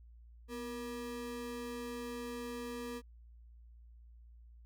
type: ring-modulated tone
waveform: square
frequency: 359.5 Hz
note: F#4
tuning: 50 cents flat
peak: -38 dBFS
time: 0.48-3.02 s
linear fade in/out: 50 ms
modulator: 112 Hz
effects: added 58 Hz sine -54 dBFS peak until 4.65 s